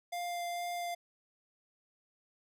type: tone with vibrato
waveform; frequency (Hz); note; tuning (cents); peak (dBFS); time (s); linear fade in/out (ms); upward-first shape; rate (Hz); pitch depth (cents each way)
square; 698.5; F5; 0; -36; 0.12-0.95; 10; sine; 2.2; 8
effects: none